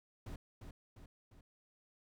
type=noise with echo; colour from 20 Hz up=brown; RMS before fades=-45 dBFS; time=0.26-0.36 s; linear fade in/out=5 ms; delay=350 ms; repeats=3; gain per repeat=-5 dB; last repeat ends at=1.41 s; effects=none